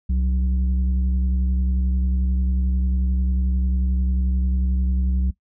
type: tone pair together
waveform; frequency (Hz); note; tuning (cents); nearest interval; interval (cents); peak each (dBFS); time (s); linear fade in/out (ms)
sine; 65.41 / 185.01; C2 / F#3; 0 / 0; octave + tritone; 1800; -17 / -26; 0.09-5.31; 10
effects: noise-tail reverb RT60 0.1 s tail -19 dB re dry + tanh soft clip ceiling -13 dBFS